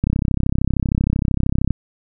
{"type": "click train", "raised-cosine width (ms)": 5, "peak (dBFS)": -5, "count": 56, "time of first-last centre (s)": [0.04, 1.707], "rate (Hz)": 33, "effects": []}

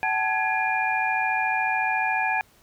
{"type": "tone cluster", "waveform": "sine", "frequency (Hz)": [757, 871, 1670, 2409], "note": ["F#5", "A5", "G#6", "D7"], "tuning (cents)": [39, -18, 9, 43], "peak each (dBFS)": -27, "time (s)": [0.03, 2.41], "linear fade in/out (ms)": 0, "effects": ["pink hiss -58 dBFS RMS until 2.62 s"]}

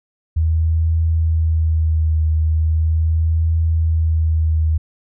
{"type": "tone with vibrato", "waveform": "sine", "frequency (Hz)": 80, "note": "D#2", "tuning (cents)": 49, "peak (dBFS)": -13, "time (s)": [0.36, 4.78], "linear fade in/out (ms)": 10, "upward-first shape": "triangle", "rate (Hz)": 0.39, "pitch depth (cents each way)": 31, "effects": []}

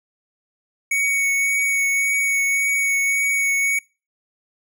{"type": "tone with vibrato", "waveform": "square", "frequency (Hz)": 2231, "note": "C#7", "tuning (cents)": 11, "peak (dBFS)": -18, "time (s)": [0.91, 3.79], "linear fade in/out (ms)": 5, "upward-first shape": "triangle", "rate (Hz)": 1.8, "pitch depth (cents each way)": 14, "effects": ["noise-tail reverb RT60 0.3 s tail -22 dB re dry"]}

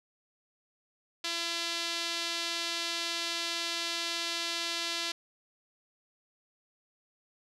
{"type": "tone with band-pass filter", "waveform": "sawtooth", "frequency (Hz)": 338.1, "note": "E4", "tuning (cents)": 44, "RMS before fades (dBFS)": -34, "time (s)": [1.24, 5.12], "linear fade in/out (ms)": 5, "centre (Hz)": 4100, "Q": 1.7, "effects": ["resampled to 32000 Hz"]}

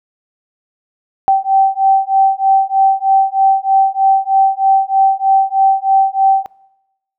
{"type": "beating tone pair", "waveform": "sine", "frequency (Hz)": [774, 777.2], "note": ["G5", "G5"], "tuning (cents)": [-22, -15], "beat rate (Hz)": 3.2, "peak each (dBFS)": -12, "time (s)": [1.28, 6.46], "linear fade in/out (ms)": 0, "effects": ["noise-tail reverb RT60 0.9 s tail -21 dB re dry"]}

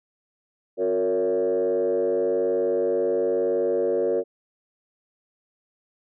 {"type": "tone with frequency modulation", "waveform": "sine", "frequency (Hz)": 460.8, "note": "A#4", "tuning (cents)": -20, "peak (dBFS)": -19, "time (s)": [0.77, 4.24], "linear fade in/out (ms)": 50, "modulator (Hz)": 98.9, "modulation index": 1.2, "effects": ["tanh soft clip ceiling -15 dBFS"]}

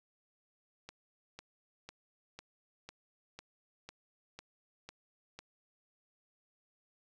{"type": "click train", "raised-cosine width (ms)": 0.2, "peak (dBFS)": -29, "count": 10, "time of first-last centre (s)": [0.89, 5.39], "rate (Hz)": 2, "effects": []}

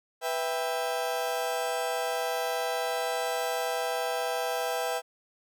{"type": "chord", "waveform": "35% pulse", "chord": "E minor", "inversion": "second", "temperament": "just", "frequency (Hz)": [494.4, 659.3, 791.1], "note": ["B4", "E5", "G5"], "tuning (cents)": [2, 0, 16], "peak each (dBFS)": -31, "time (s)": [0.21, 5.02], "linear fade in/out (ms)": 50, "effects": []}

